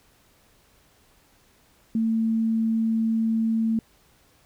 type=tone; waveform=sine; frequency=224.3 Hz; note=A3; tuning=34 cents sharp; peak=-20 dBFS; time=1.95-3.79 s; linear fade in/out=2 ms; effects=pink hiss -60 dBFS RMS until 4.45 s